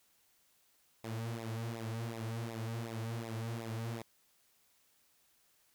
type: tone with flanger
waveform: sawtooth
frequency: 114.1 Hz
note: A#2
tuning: 37 cents flat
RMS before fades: -40 dBFS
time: 1.04-4.02 s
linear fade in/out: 0 ms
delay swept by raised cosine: 0.65 to 5.95 ms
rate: 2.7 Hz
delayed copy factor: -0.8
effects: white hiss -71 dBFS RMS until 5.74 s